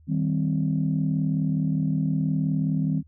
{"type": "chord", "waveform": "sine", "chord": "C minor", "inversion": "first", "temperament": "just", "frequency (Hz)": [156.98, 196.22, 261.6], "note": ["Eb3", "G3", "C4"], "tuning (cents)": [16, 2, 0], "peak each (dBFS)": [-23, -27, -27], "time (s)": [0.07, 3.03], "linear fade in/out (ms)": 50, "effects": ["tanh soft clip ceiling -13 dBFS", "added 79 Hz sine -51 dBFS peak until 3.07 s"]}